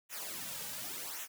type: noise with flanger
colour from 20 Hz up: white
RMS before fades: -42 dBFS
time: 0.09-1.28 s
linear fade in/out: 50 ms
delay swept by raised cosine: 0.21 to 2.91 ms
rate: 0.89 Hz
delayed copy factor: -0.75
effects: none